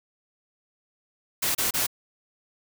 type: noise bursts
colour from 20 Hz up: white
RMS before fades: -25 dBFS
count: 3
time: 1.42-1.868 s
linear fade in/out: 10 ms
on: 130 ms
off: 29 ms
effects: none